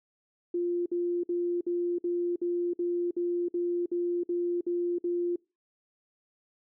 sine tone bursts, 349.2 Hz, F4, in tune, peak -26 dBFS, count 13, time 0.54-5.36 s, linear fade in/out 5 ms, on 320 ms, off 55 ms, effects noise-tail reverb RT60 0.3 s tail -26 dB re dry

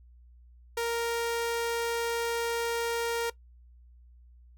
sawtooth tone, 466.2 Hz, A#4, in tune, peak -24 dBFS, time 0.77-3.3 s, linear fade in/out 5 ms, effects noise-tail reverb RT60 0.1 s tail -19 dB re dry + added 60 Hz sine -52 dBFS peak until 4.57 s

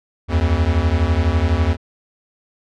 square beating tone pair, 76.1 / 88.1 Hz, D#2 / F2, -38 / +16 cents, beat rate 12 Hz, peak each -18 dBFS, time 0.28-1.77 s, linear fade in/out 50 ms, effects low-pass 4000 Hz 12 dB/octave

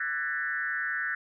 sine tone with frequency modulation, 1645 Hz, G#6, 17 cents flat, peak -28 dBFS, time 0-1.15 s, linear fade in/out 5 ms, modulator 150 Hz, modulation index 1.6, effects none

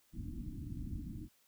pink low-pass noise, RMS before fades -43 dBFS, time 0.12-1.29 s, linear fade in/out 50 ms, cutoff 320 Hz, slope 96 dB/octave, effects white hiss -71 dBFS RMS until 1.47 s

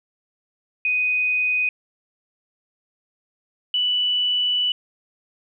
sine tone pair in turn, 2495 / 2967 Hz, D#7 / F#7, +4 / +4 cents, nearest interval minor third, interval 300 cents, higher second, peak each -18 dBFS, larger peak neither, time 0.85-1.69 / 3.74-4.72 s, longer second, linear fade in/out 2 ms, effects none

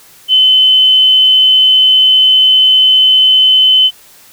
sine tone, 3045 Hz, F#7, 49 cents sharp, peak -4 dBFS, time 0.28-3.91 s, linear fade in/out 50 ms, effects white hiss -41 dBFS RMS until 4.32 s

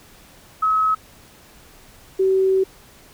sine tone pair in turn, 1283 / 381.4 Hz, E6 / G4, -47 / -47 cents, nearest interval octave + major sixth, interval 2100 cents, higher first, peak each -15 / -14 dBFS, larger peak second, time 0.62-0.95 / 2.19-2.64 s, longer second, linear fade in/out 10 ms, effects pink hiss -48 dBFS RMS until 3.13 s

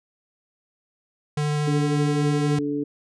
square tone with vibrato, 148.8 Hz, D3, 23 cents sharp, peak -22 dBFS, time 1.37-2.59 s, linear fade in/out 5 ms, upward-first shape triangle, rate 13 Hz, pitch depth 9 cents each way
harmonic tone, 144.9 Hz, D3, 23 cents flat, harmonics 1 / 2 / 3, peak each -36 / -24 / -29 dBFS, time 1.67-2.84 s, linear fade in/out 10 ms
effects resampled to 22050 Hz

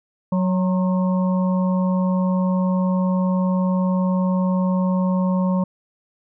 harmonic tone with a mistuned harmonic, 185 Hz, F#3, in tune, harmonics 1 / 3 / 5 / 6, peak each -17 / -27 / -31 / -33 dBFS, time 0.32-5.64 s, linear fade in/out 5 ms, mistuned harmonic 6, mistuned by -56 cents, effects none

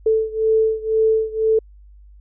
sine beating tone pair, 440 / 442 Hz, A4 / A4, 0 / +8 cents, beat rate 2 Hz, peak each -17 / -19 dBFS, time 0.06-1.59 s, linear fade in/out 5 ms, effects added 50 Hz sine -42 dBFS peak until 2.2 s

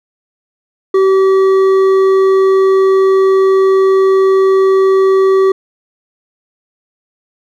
sine tone with hard clipping, 383.7 Hz, G4, 37 cents flat, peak -8 dBFS, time 0.94-5.52 s, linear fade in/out 5 ms, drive 7 dB, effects none

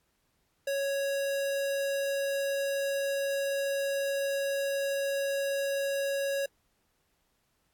square tone, 554 Hz, C#5, 1 cent flat, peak -29 dBFS, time 0.67-6.46 s, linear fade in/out 5 ms, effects pink hiss -74 dBFS RMS until 7.73 s + AAC 64 kbps

